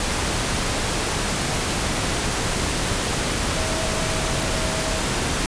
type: tone in noise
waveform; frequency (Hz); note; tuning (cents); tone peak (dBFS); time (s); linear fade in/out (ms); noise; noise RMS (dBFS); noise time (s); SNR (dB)
sine; 640; D#5; +49; -31; 3.56-4.99; 2; pink; -23; 0-5.46; -11
effects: resampled to 22050 Hz